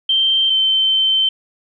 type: tone pair in turn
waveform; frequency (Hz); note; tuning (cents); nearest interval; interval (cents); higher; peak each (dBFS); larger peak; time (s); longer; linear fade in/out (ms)
sine; 3136 / 3096; G7 / G7; 0 / -22; unison; 22; first; -12; neither; 0.09-0.5 / 0.5-1.29; second; 5
effects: none